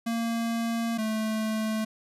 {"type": "tone pair in turn", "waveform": "square", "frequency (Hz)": [230.3, 218.3], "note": ["A#3", "A3"], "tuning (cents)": [-21, -13], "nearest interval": "minor second", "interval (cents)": 92, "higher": "first", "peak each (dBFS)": [-27, -27], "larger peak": "neither", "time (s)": [[0.06, 0.98], [0.98, 1.85]], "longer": "first", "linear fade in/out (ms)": 10, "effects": ["resampled to 32000 Hz"]}